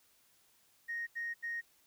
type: tone bursts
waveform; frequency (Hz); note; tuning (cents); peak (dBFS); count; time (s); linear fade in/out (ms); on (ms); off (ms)
sine; 1864.7; A#6; 0; -35; 3; 0.88-1.614; 20; 190; 82
effects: tanh soft clip ceiling -31 dBFS + white hiss -69 dBFS RMS until 1.86 s